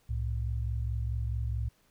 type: tone pair together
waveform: sine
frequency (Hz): 65.33 / 110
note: C2 / A2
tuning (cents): -2 / 0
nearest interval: major sixth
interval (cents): 902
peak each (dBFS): -31 / -33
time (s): 0.09-1.69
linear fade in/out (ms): 10
effects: pink hiss -68 dBFS RMS until 1.9 s